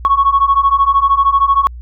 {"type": "beating tone pair", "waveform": "sine", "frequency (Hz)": [1099, 1112], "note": ["C#6", "C#6"], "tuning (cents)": [-15, 5], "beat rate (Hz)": 13, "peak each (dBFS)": [-12, -10], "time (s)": [0.05, 1.67], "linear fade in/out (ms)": 0, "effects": ["tanh soft clip ceiling -2 dBFS", "added 60 Hz sine -27 dBFS peak until 1.81 s"]}